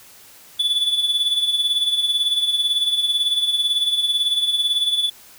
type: tone with tremolo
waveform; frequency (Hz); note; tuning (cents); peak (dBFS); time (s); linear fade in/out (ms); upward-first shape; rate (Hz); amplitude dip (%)
triangle; 3455; A7; -32; -13; 0.59-5.1; 10; sine; 18; 60
effects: white hiss -46 dBFS RMS until 5.38 s